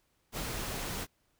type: noise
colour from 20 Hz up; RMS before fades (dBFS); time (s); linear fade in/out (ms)
pink; -37; 0.32-1.07; 50
effects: pink hiss -74 dBFS RMS until 1.39 s